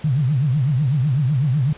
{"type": "tone with vibrato", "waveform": "sine", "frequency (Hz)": 137.8, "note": "C#3", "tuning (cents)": -10, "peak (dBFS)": -15, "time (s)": [0.04, 1.73], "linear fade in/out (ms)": 5, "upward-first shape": "triangle", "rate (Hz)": 8, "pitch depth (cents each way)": 270, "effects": ["pink hiss -42 dBFS RMS until 1.77 s", "resampled to 8000 Hz"]}